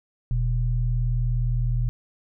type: tone pair together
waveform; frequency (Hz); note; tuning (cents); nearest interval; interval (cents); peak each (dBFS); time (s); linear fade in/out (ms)
sine; 40.15 / 120.3; E1 / B2; -45 / -45; octave + perfect fifth; 1900; -23; 0.31-1.89; 0
effects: none